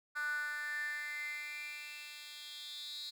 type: tone with high-pass filter sweep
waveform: 10% pulse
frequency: 296.2 Hz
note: D4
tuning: 15 cents sharp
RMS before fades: -42 dBFS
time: 0.15-3.11 s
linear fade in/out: 20 ms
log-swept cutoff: 1400 to 4000 Hz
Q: 9.7
effects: none